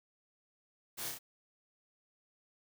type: noise with echo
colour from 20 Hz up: white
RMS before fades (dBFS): -42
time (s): 0.97-1.1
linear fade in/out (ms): 20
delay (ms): 30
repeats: 3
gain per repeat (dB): -2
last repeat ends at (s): 1.19
effects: none